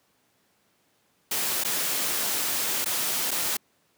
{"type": "noise with dropouts", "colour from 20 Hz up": "white", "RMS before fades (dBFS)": -27, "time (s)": [1.31, 3.57], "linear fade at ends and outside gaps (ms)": 5, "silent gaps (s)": [[1.638, 1.647], [2.846, 2.858], [3.309, 3.313]], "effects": ["pink hiss -67 dBFS RMS until 3.97 s", "high-pass 150 Hz 12 dB/octave"]}